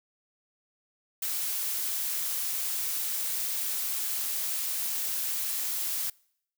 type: noise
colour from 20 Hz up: blue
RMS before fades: -31 dBFS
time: 1.22-6.1 s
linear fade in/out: 5 ms
effects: noise-tail reverb RT60 0.7 s tail -26 dB re dry